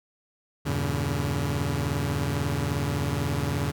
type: chord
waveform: sawtooth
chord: E diminished seventh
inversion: none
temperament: just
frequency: 82.41 / 98.89 / 118.67 / 142.4 Hz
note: E2 / G2 / Bb2 / Db3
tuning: 0 / +16 / +31 / +47 cents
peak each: -27 / -29 / -29 / -24 dBFS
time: 0.65-3.72 s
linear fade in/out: 20 ms
effects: none